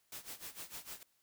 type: noise with tremolo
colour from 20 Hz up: white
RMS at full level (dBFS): -45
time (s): 0.12-1.03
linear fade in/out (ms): 2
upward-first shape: sine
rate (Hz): 6.6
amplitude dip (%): 85
effects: white hiss -75 dBFS RMS until 1.22 s